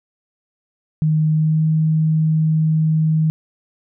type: tone with pitch glide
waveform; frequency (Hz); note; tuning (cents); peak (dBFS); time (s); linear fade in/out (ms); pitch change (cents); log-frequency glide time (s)
sine; 155.56 to 157.55; D#3 to D#3; 0 to +22; -13; 1.02-3.3; 0; +22; 1.32-1.64
effects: none